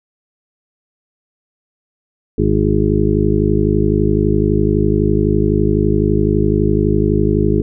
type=harmonic tone; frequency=51.91 Hz; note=G#1; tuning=in tune; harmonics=1 / 2 / 3 / 4 / 6 / 7 / 8; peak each=-19 / -19 / -19 / -19 / -19 / -19 / -19 dBFS; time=2.38-7.62 s; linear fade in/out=5 ms; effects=none